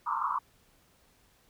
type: band-pass noise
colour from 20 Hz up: pink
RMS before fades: -31 dBFS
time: 0.06-0.39 s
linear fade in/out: 10 ms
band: 920 to 1300 Hz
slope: 96 dB/octave
effects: pink hiss -65 dBFS RMS until 1.49 s